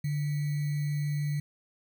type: tone with sample-and-hold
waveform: sine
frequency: 146.83 Hz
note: D3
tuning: in tune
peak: -27 dBFS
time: 0.04-1.4 s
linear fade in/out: 5 ms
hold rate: 2100 Hz
effects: none